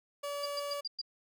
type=tone; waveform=30% pulse; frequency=573 Hz; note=D5; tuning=43 cents flat; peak=-33 dBFS; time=0.23-0.81 s; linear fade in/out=10 ms
type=tone bursts; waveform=sine; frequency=4794 Hz; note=D8; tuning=35 cents sharp; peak=-34 dBFS; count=5; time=0.43-1.015 s; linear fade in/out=5 ms; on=29 ms; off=110 ms
effects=none